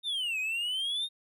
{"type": "exponential two-way sweep", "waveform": "triangle", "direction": "down then up", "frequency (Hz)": [3717, 2489, 3717], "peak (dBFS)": -28, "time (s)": [0.03, 1.09], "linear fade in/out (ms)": 50, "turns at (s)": 0.39, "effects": []}